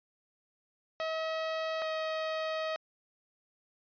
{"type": "tone pair in turn", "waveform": "sawtooth", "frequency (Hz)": [640, 633.7], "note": ["D#5", "D#5"], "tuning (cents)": [49, 32], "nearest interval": "unison", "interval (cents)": 17, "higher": "first", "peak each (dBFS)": -28, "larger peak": "neither", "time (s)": [[1, 1.82], [1.82, 2.76]], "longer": "second", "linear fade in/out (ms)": 0, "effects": ["resampled to 11025 Hz"]}